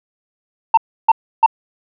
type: tone bursts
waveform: sine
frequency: 902 Hz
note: A5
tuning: 43 cents sharp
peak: -3 dBFS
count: 3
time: 0.74-1.462 s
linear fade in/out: 5 ms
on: 34 ms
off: 310 ms
effects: tanh soft clip ceiling -4 dBFS